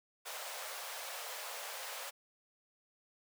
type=high-pass noise; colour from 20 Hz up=pink; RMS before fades=-44 dBFS; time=0.25-2.11 s; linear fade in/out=20 ms; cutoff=510 Hz; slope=48 dB/octave; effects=none